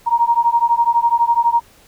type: beating tone pair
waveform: sine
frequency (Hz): 932.3 / 944.3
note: A#5 / A#5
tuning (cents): 0 / +22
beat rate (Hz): 12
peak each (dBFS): -15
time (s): 0.06-1.61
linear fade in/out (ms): 20
effects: pink hiss -49 dBFS RMS until 1.87 s